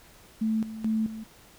sine tone with tremolo, 220 Hz, A3, in tune, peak -23 dBFS, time 0.41-1.24 s, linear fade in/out 10 ms, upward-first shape square, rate 2.3 Hz, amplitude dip 75%, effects pink hiss -54 dBFS RMS until 1.58 s

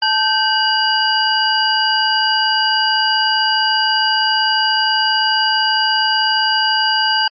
sine tone cluster, 871 / 1551 / 2913 / 4768 Hz, A5 / G6 / F#7 / D8, -18 / -19 / -28 / +25 cents, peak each -18 dBFS, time 0.02-7.28 s, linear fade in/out 5 ms, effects MP3 32 kbps

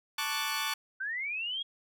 15% pulse chord, D major seventh, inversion second, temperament equal, 880 / 1108.7 / 1174.7 / 1480 Hz, A5 / C#6 / D6 / F#6, 0 / 0 / 0 / 0 cents, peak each -30 dBFS, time 0.18-0.74 s, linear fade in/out 5 ms
sine linear sweep, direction up, 1500 to 3322 Hz, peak -32 dBFS, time 1-1.63 s, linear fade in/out 10 ms
effects none

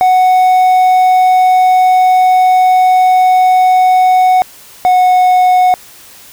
triangle tone pair in turn, 740 / 733.2 Hz, F#5 / F#5, 0 / -16 cents, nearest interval unison, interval 16 cents, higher first, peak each -3 dBFS, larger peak neither, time 0.01-4.42 / 4.85-5.74 s, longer first, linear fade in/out 0 ms, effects white hiss -37 dBFS RMS until 6.32 s

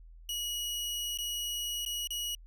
sawtooth tone with dropouts, 2910 Hz, F#7, 29 cents flat, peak -30 dBFS, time 0.29-2.35 s, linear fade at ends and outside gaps 2 ms, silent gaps 1.175-1.186 / 1.851-1.861 / 2.073-2.105 s, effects added 41 Hz sine -49 dBFS peak until 2.46 s

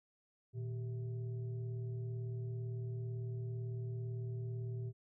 sine tone with frequency modulation, 116.54 Hz, A#2, in tune, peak -38 dBFS, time 0.53-4.93 s, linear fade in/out 50 ms, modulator 271 Hz, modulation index 0.48, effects none

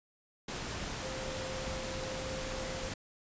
sine tone in noise, 523.3 Hz, C5, in tune, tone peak -41 dBFS, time 1.03-2.89 s, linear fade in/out 5 ms, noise pink, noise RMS -39 dBFS, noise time 0.48-2.94 s, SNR -5 dB, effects resampled to 16000 Hz

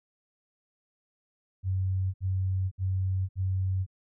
sine tone bursts, 94.3 Hz, F#2, 33 cents sharp, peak -25 dBFS, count 4, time 1.63-3.865 s, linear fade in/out 50 ms, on 510 ms, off 65 ms, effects none

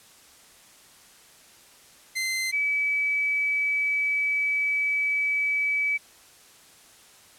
sawtooth / sine tone pair in turn, 2072 / 2292 Hz, C7 / D7, -17 / -43 cents, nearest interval major second, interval 174 cents, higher second, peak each -22 dBFS, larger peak neither, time 2.15-2.52 / 2.52-5.98 s, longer second, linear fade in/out 20 ms, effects white hiss -53 dBFS RMS until 7.38 s + low-pass 11000 Hz 12 dB/octave

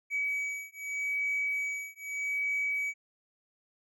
triangle beating tone pair, 2275 / 2275.81 Hz, C#7 / C#7, +44 / +45 cents, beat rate 0.81 Hz, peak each -31 / -31 dBFS, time 0.1-2.94 s, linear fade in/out 50 ms, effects tanh soft clip ceiling -24 dBFS

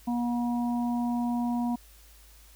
harmonic tone, 240 Hz, B3, 49 cents flat, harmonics 1 / 3 / 4, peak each -26 / -36 / -38 dBFS, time 0.07-1.76 s, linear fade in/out 10 ms, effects added 53 Hz sine -53 dBFS peak until 2.55 s + white hiss -57 dBFS RMS until 2.55 s

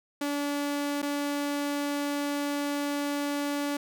sawtooth tone with dropouts, 287.6 Hz, D4, 36 cents flat, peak -24 dBFS, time 0.21-3.77 s, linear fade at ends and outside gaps 5 ms, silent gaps 1.019-1.027 s, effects none

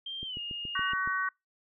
sine tone with pitch glide, 3172 to 2842 Hz, G7 to F7, +20 to +30 cents, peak -35 dBFS, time 0.06-0.93 s, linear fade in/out 5 ms, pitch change -190 cents, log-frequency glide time 0.25-0.39 s
click train, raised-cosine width 3 ms, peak -31 dBFS, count 7, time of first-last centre 0.23-1.075 s, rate 7.1 Hz
harmonic tone, 376.7 Hz, F#4, 31 cents sharp, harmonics 3 / 4 / 5, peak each -32 / -31 / -35 dBFS, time 0.75-1.29 s, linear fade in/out 5 ms
effects noise-tail reverb RT60 0.2 s tail -26 dB re dry

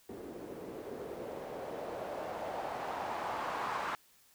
blue noise with low-pass filter sweep, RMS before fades -40 dBFS, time 0.09-3.95 s, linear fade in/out 0 ms, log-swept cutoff 340 to 1100 Hz, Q 2.3, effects white hiss -65 dBFS RMS until 4.34 s

